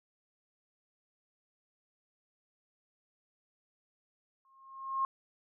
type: tone with exponential growth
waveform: sine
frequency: 1073 Hz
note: C6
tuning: 43 cents sharp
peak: -26 dBFS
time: 4.45-5.05 s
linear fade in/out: 1 ms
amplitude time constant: 130 ms
effects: none